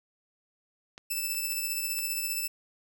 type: clicks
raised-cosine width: 0.2 ms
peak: -26 / -31 / -31 / -27 dBFS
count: 4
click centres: 0.979 / 1.346 / 1.523 / 1.989 s
type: tone with tremolo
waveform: 5% pulse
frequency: 2637 Hz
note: E7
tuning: in tune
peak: -19 dBFS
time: 1.1-2.48 s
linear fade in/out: 10 ms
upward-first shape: sine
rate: 15 Hz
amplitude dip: 35%
effects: none